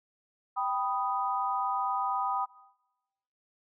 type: chord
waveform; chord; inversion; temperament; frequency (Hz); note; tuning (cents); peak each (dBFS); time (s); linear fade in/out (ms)
sine; G augmented; none; equal; 784 / 987.8 / 1244.5; G5 / B5 / D#6; 0 / 0 / 0; -32; 0.56-2.46; 20
effects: noise-tail reverb RT60 1.0 s tail -20 dB re dry